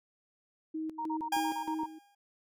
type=tone with tremolo; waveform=sine; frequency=315.9 Hz; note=D#4; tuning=26 cents sharp; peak=-33 dBFS; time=0.74-1.99 s; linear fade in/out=10 ms; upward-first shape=square; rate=3.2 Hz; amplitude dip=75%
type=tone bursts; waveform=sine; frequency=932.3 Hz; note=A#5; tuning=in tune; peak=-33 dBFS; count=8; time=0.98-1.863 s; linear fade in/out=10 ms; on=78 ms; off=37 ms
type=tone with exponential decay; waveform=40% pulse; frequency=810 Hz; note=G#5; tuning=43 cents flat; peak=-26 dBFS; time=1.32-2.15 s; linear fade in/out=5 ms; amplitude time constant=180 ms
effects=none